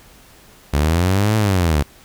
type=linear two-way sweep; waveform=sawtooth; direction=up then down; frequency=69.3 to 110.7 to 69.3 Hz; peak=-10 dBFS; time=0.73-1.83 s; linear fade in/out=10 ms; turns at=1.36 s; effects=pink hiss -47 dBFS RMS until 2.04 s